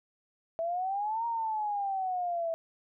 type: exponential two-way sweep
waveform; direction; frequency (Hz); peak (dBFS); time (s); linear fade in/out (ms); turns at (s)
sine; up then down; 653 to 939 to 653; -29; 0.59-2.54; 0; 1.26
effects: none